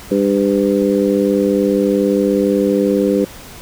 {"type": "harmonic tone", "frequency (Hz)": 100, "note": "G2", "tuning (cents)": 35, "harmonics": [2, 3, 4, 5], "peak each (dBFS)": [-17, -17, -17, -17], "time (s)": [0.11, 3.25], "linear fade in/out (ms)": 5, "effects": ["pink hiss -36 dBFS RMS until 3.61 s"]}